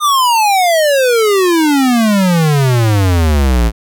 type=exponential sweep; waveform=square; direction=down; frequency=1229 to 54 Hz; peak=-9 dBFS; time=0-3.72 s; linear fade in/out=50 ms; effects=none